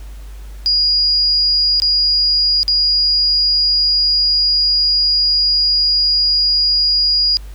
sine tone with dropouts, 4874 Hz, D#8, 37 cents flat, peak -11 dBFS, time 0.66-7.37 s, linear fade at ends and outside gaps 0 ms, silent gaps 1.8-1.82 / 2.631-2.68 s, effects added 50 Hz sine -29 dBFS peak until 7.54 s + pink hiss -46 dBFS RMS until 7.54 s

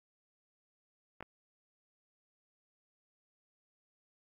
clicks, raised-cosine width 0.5 ms, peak -29 dBFS, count 2, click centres 1.207 / 1.226 s, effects AAC 64 kbps

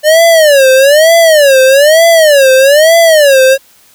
square tone with vibrato, 592 Hz, D5, 14 cents sharp, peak -3 dBFS, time 0.03-3.58 s, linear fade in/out 50 ms, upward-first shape sine, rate 1.1 Hz, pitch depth 220 cents each way, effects white hiss -44 dBFS RMS until 3.94 s

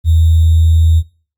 sine tone with sample-and-hold, 81.4 Hz, E2, 21 cents flat, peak -6 dBFS, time 0.04-1.03 s, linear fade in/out 50 ms, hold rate 3675 Hz, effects noise-tail reverb RT60 0.4 s tail -21 dB re dry + Opus 32 kbps

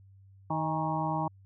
harmonic tone with a mistuned harmonic, 156.9 Hz, D#3, 15 cents sharp, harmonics 1 / 2 / 4 / 5 / 6 / 7, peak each -33 / -36 / -38 / -34 / -34 / -38 dBFS, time 0.5-1.28 s, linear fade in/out 5 ms, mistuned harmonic 5, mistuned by +61 cents, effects added 97 Hz sine -53 dBFS peak until 1.45 s

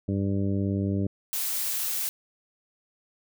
harmonic tone, 98.6 Hz, G2, 11 cents sharp, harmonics 1 / 2 / 3 / 4 / 5 / 6, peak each -27 / -28 / -31 / -36 / -41 / -41 dBFS, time 0.08-1.07 s, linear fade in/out 5 ms
blue noise, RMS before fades -29 dBFS, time 1.33-2.09 s, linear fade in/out 0 ms
effects none

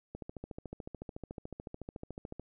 click train, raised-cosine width 2 ms, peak -28 dBFS, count 32, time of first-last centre 0.15-2.396 s, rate 13.8 Hz, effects none

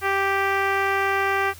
10% pulse tone with low-pass filter, 392 Hz, G4, in tune, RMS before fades -22 dBFS, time 0.01-1.54 s, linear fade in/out 50 ms, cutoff 2300 Hz, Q 1.1, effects added 85 Hz sine -44 dBFS peak until 1.59 s + white hiss -46 dBFS RMS until 1.59 s

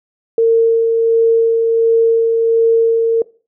sine tone with tremolo, 456.3 Hz, A#4, 37 cents flat, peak -7 dBFS, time 0.38-3.22 s, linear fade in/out 2 ms, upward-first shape sine, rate 1.4 Hz, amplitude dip 30%, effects noise-tail reverb RT60 0.4 s tail -22 dB re dry

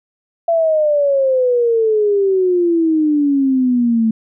sine exponential sweep, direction down, 678 to 220 Hz, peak -11 dBFS, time 0.48-4.11 s, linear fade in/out 5 ms, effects none

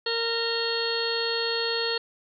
harmonic tone with a mistuned harmonic, 461.5 Hz, A#4, 17 cents flat, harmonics 1 / 2 / 3 / 4 / 6 / 7 / 8 / 9, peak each -29 / -38 / -36 / -34 / -36 / -35 / -38 / -29 dBFS, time 0.06-1.98 s, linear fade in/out 5 ms, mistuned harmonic 9, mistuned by +73 cents, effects none

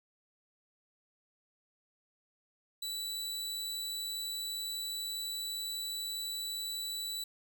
sawtooth tone, 3951 Hz, B7, in tune, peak -33 dBFS, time 2.82-7.24 s, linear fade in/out 5 ms, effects none

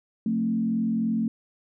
sine tone with frequency modulation, 223.4 Hz, A3, 27 cents sharp, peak -22 dBFS, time 0.26-1.28 s, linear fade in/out 2 ms, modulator 43.4 Hz, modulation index 0.71, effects none

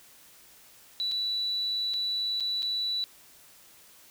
sine tone with dropouts, 3951 Hz, B7, in tune, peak -27 dBFS, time 1-3.04 s, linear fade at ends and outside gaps 0 ms, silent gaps 1.114-1.119 / 1.936-1.94 / 2.4-2.406 / 2.622-2.629 s, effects white hiss -55 dBFS RMS until 4.1 s

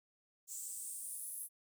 white noise with high-pass filter sweep, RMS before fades -45 dBFS, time 0.47-1.49 s, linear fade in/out 50 ms, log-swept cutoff 7300 to 11000 Hz, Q 6, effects none

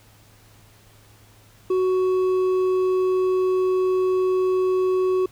triangle tone with hard clipping, 371.6 Hz, F#4, 7 cents sharp, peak -19 dBFS, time 1.7-5.26 s, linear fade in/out 5 ms, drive 8 dB, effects added 106 Hz sine -53 dBFS peak until 5.31 s + pink hiss -54 dBFS RMS until 5.31 s

